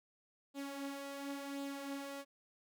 sawtooth tone with flanger, 278.8 Hz, C#4, 10 cents sharp, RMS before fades -44 dBFS, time 0.54-2.25 s, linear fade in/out 50 ms, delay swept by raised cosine 0.25 to 5.65 ms, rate 0.93 Hz, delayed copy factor +0.5, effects none

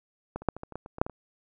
clicks, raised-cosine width 1 ms, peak -19 / -29 / -9 / -25 / -23 / -29 / -21 / -28 / -25 / -6 / -20 / -30 dBFS, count 12, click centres 0.36 / 0.42 / 0.487 / 0.566 / 0.634 / 0.723 / 0.756 / 0.861 / 0.984 / 1.015 / 1.065 / 1.097 s, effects none

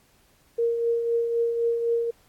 sine tone with tremolo, 466.2 Hz, A#4, in tune, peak -19 dBFS, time 0.58-2.11 s, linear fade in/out 10 ms, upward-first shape triangle, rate 3.9 Hz, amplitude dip 50%, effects pink hiss -61 dBFS RMS until 2.28 s + AAC 64 kbps

